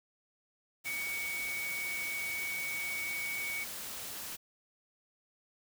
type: tone in noise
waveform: sine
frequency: 2244 Hz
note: C#7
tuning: 21 cents sharp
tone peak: -35 dBFS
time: 0.85-3.65 s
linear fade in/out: 20 ms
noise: white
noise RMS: -42 dBFS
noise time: 0.84-4.37 s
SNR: +4 dB
effects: none